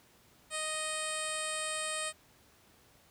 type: tone with low-pass filter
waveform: 10% pulse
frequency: 622.3 Hz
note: D#5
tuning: in tune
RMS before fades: -36 dBFS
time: 0.5-2.13 s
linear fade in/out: 50 ms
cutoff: 8300 Hz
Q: 5.1
effects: pink hiss -63 dBFS RMS until 3.1 s + high-pass 60 Hz 12 dB/octave